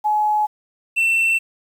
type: tone pair in turn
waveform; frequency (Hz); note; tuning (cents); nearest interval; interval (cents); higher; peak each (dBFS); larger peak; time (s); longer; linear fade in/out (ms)
sine / triangle; 847 / 2689; G#5 / E7; +34 / +34; octave + minor sixth; 2000; second; -15 / -13; second; 0.04-0.47 / 0.96-1.39; neither; 20
effects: 8-bit